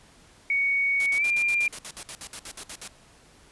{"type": "tone with pitch glide", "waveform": "sine", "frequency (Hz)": [2232, 2392], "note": ["C#7", "D7"], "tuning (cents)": [11, 31], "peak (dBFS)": -21, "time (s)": [0.5, 1.68], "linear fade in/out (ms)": 2, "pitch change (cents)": 120, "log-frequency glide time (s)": [1.16, 1.25]}
{"type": "noise bursts", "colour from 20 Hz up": "white", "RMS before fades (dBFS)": -37, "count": 16, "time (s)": [1, 2.876], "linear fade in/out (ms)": 0, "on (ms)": 61, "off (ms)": 60}
{"effects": ["pink hiss -55 dBFS RMS until 3.51 s", "resampled to 24000 Hz"]}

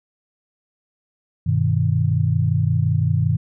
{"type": "chord", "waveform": "sine", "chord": "G augmented", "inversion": "none", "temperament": "equal", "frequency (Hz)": [98, 123.47, 155.56], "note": ["G2", "B2", "D#3"], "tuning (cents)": [0, 0, 0], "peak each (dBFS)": -20, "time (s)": [1.46, 3.37], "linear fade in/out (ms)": 10, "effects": []}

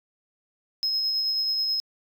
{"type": "tone with tremolo", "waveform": "sine", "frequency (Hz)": 5140, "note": "E8", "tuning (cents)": -45, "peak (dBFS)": -20, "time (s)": [0.83, 1.8], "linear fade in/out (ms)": 0, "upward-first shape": "sine", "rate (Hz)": 9.3, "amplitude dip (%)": 30, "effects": ["tanh soft clip ceiling -20 dBFS"]}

